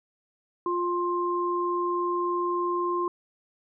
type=tone pair together; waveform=sine; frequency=351.4 / 1053.9 Hz; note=F4 / C6; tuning=+11 / +12 cents; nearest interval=octave + perfect fifth; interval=1901 cents; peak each=-27 dBFS; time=0.66-3.08 s; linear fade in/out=2 ms; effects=none